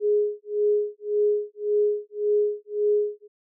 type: tone with tremolo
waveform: sine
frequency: 416.8 Hz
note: G#4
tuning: 6 cents sharp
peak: -17 dBFS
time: 0-3.28 s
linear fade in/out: 50 ms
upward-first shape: sine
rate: 1.8 Hz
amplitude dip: 100%
effects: none